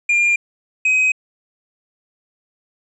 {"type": "tone pair in turn", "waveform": "triangle", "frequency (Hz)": [2402, 2525], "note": ["D7", "D#7"], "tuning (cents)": [38, 25], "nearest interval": "minor second", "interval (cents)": 87, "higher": "second", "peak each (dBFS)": -11, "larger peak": "neither", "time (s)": [[0.09, 0.36], [0.85, 1.12]], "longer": "neither", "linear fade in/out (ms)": 5, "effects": ["resampled to 24000 Hz"]}